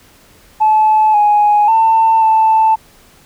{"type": "tone with pitch steps", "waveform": "sine", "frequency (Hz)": [864, 833, 895, 882], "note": ["A5", "G#5", "A5", "A5"], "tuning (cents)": [-32, 5, 29, 4], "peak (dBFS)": -6, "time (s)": [0.6, 2.76], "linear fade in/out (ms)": 20, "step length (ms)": 540, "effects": ["tanh soft clip ceiling -3 dBFS", "pink hiss -46 dBFS RMS until 3.25 s"]}